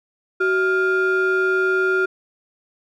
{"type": "ring-modulated tone", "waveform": "triangle", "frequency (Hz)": 514, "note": "C5", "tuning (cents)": -31, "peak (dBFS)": -11, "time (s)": [0.4, 2.06], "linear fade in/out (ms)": 10, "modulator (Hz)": 890, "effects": []}